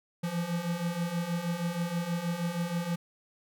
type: beating tone pair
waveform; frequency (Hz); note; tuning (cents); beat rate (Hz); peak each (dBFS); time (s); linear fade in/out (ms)
square; 167.6 / 173.9; E3 / F3; +29 / -7; 6.3; -36 / -32; 0.23-2.96; 10
effects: none